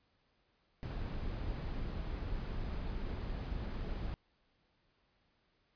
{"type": "noise", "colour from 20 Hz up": "brown", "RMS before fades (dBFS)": -39, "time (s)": [0.83, 4.14], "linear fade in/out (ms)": 0, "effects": ["pink hiss -75 dBFS RMS until 5.75 s", "resampled to 11025 Hz"]}